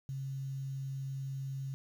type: tone with quantisation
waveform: sine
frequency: 135.3 Hz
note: C#3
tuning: 42 cents flat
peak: -36 dBFS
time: 0.09-1.74 s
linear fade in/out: 0 ms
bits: 10
effects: none